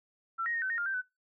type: tone with pitch steps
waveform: sine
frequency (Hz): 1346 / 1877 / 1849 / 1527 / 1850 / 1406 / 1566 / 1501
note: E6 / A#6 / A#6 / G6 / A#6 / F6 / G6 / F#6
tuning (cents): +36 / +11 / -15 / -46 / -14 / +11 / -2 / +24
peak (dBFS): -30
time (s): 0.38-1.02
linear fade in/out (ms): 20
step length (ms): 80
effects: noise-tail reverb RT60 0.2 s tail -23 dB re dry